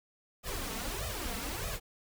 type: noise with flanger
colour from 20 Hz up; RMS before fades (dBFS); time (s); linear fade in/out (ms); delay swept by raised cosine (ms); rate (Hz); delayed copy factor
pink; -37; 0.43-1.8; 50; 1.6 to 4.5; 1.6; +0.9
effects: none